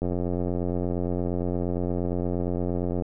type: click train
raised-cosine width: 2 ms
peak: -15 dBFS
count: 267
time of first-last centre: 0.02-3.022 s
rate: 88.6 Hz
effects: none